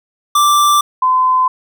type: tone pair in turn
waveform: square / sine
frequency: 1174.7 / 1022.9 Hz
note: D6 / C6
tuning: 0 / -39 cents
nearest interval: major second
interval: 239 cents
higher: first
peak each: -9 / -9 dBFS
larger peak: neither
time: 0.35-0.81 / 1.02-1.48 s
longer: neither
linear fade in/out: 5 ms
effects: none